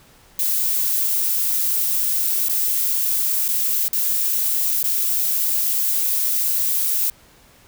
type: noise with dropouts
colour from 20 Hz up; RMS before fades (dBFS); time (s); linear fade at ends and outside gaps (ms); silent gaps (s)
violet; -20; 0.39-7.1; 2; 2.485-2.495 / 3.481-3.487 / 3.882-3.93 / 4.829-4.841
effects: pink hiss -51 dBFS RMS until 7.67 s